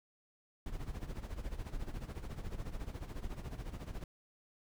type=noise with tremolo; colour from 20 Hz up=brown; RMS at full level=-39 dBFS; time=0.66-4.04 s; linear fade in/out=2 ms; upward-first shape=sine; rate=14 Hz; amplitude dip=75%; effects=none